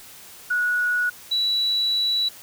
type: tone pair in turn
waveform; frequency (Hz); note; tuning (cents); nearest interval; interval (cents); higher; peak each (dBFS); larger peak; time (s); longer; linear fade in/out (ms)
sine; 1463 / 3932; F#6 / B7; -20 / -8; octave + perfect fourth; 1712; second; -19; neither; 0.5-1.1 / 1.31-2.29; second; 10
effects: white hiss -44 dBFS RMS until 2.42 s